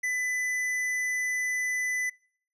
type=tone with tanh clipping; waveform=sine; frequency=2000 Hz; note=B6; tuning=21 cents sharp; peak=-28 dBFS; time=0.03-2.1 s; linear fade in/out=10 ms; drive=12 dB; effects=noise-tail reverb RT60 0.6 s tail -26 dB re dry + resampled to 32000 Hz